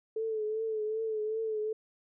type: tone with vibrato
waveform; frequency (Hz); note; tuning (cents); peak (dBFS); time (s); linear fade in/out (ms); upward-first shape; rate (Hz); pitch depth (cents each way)
sine; 436.6; A4; -13; -30; 0.16-1.73; 5; triangle; 2.6; 53
effects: none